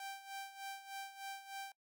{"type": "tone with tremolo", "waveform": "sawtooth", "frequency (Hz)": 784, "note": "G5", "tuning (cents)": 0, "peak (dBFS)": -39, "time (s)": [0, 1.72], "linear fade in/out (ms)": 2, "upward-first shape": "sine", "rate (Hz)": 3.3, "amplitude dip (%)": 75, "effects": ["noise-tail reverb RT60 0.1 s tail -21 dB re dry"]}